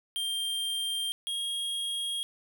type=tone pair in turn; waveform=square; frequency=3182 / 3266 Hz; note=G7 / G#7; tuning=+25 / -30 cents; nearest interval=unison; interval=45 cents; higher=second; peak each=-30 / -31 dBFS; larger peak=first; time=0.16-1.12 / 1.27-2.23 s; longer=neither; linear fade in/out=0 ms; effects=none